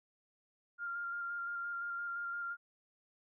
sine tone with vibrato, 1396.9 Hz, F6, in tune, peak -37 dBFS, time 0.78-2.57 s, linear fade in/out 50 ms, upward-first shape square, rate 5.8 Hz, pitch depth 14 cents each way, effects none

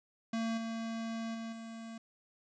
square tone with level steps, 226.7 Hz, A#3, 48 cents flat, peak -33 / -37 / -40 / -44 dBFS, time 0.33-1.98 s, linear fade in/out 5 ms, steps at 0.57 / 1.34 / 1.52 s, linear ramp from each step 10 ms, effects resampled to 16000 Hz + 11-bit

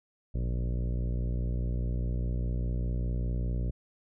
harmonic tone with a mistuned harmonic, 59.9 Hz, A#1, 48 cents sharp, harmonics 1 / 2 / 3 / 4 / 5 / 6 / 7 / 8 / 9 / 10, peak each -29 / -34 / -39 / -46 / -47 / -50 / -50 / -52 / -53 / -54 dBFS, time 0.34-3.71 s, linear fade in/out 10 ms, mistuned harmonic 1, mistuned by -150 cents, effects none

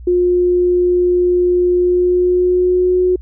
sine tone with pitch glide, 356.8 to 364.5 Hz, F4 to F#4, +37 to -26 cents, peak -10 dBFS, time 0.07-3.16 s, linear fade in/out 5 ms, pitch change +37 cents, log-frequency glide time 1.76-3.02 s, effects added 60 Hz sine -30 dBFS peak until 3.21 s

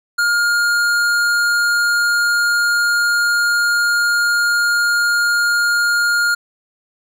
sine tone with tanh clipping, 1416 Hz, F6, 23 cents sharp, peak -15 dBFS, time 0.18-6.35 s, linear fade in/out 10 ms, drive 17 dB, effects none

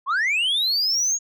sine linear sweep, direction up, 1007 to 6720 Hz, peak -16 dBFS, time 0.06-1.19 s, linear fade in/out 50 ms, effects tanh soft clip ceiling -18 dBFS

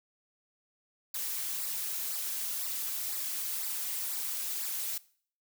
blue noise with flanger, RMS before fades -35 dBFS, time 1.14-4.98 s, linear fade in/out 5 ms, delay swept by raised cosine 0.31 to 6.21 ms, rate 2 Hz, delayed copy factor -0.75, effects noise-tail reverb RT60 0.5 s tail -20 dB re dry

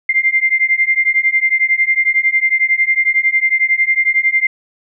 sine beating tone pair, 2093 / 2104 Hz, C7 / C7, 0 / +9 cents, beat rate 11 Hz, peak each -14 dBFS, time 0.09-4.47 s, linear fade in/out 5 ms, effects none

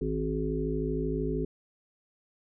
harmonic tone with a mistuned harmonic, 53 Hz, G#1, 36 cents sharp, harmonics 1 / 3 / 5 / 7 / 8, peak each -34 / -34 / -34 / -34 / -34 dBFS, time 0.01-1.45 s, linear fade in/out 5 ms, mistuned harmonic 1, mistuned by +81 cents, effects none

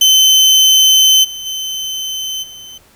30% pulse tone with level steps, 3068 Hz, G7, 38 cents flat, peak -3 / -21 / -16 / -28 dBFS, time 0.01-2.78 s, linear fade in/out 5 ms, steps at 1.23 / 1.45 / 2.42 s, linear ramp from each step 20 ms, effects pink hiss -48 dBFS RMS until 2.95 s

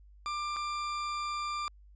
40% pulse tone with dropouts, 1188 Hz, D6, 20 cents sharp, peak -32 dBFS, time 0.26-1.68 s, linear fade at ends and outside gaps 0 ms, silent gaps 0.563-0.567 s, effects added 50 Hz sine -53 dBFS peak until 1.95 s + resampled to 16000 Hz

